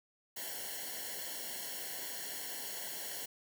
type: noise with comb filter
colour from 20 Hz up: white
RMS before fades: -42 dBFS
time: 0.36-3.26 s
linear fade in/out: 10 ms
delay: 0.81 ms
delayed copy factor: -1
effects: none